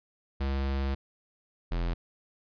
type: tone pair in turn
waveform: square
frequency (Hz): 68 / 42.84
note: C#2 / F1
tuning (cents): -33 / -33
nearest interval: minor sixth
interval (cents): 800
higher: first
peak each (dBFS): -28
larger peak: neither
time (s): 0.4-0.95 / 1.71-1.94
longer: first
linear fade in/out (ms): 10
effects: resampled to 11025 Hz